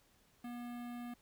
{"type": "tone with notch filter", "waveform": "square", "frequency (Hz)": 241, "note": "B3", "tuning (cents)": -42, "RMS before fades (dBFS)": -45, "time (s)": [0.44, 1.14], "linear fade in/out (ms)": 5, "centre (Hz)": 5800, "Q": 0.61, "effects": ["pink hiss -70 dBFS RMS until 1.21 s"]}